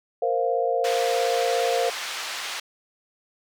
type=chord; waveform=sine; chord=Bb suspended second; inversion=none; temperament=equal; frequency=466.2 / 523.3 / 698.5 Hz; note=Bb4 / C5 / F5; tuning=0 / 0 / 0 cents; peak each=-25 dBFS; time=0.22-1.9 s; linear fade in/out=5 ms
type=band-pass noise; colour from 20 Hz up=white; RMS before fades=-32 dBFS; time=0.84-2.6 s; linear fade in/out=5 ms; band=800 to 4200 Hz; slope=12 dB/octave
effects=none